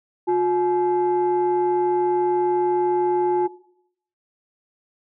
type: tone pair together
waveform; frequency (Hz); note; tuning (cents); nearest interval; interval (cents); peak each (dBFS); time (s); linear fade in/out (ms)
sine; 358.6 / 853; F4 / G#5; +46 / +46; octave + minor third; 1500; -17 / -21; 0.27-3.48; 20
effects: noise-tail reverb RT60 0.7 s tail -19 dB re dry + tanh soft clip ceiling -12 dBFS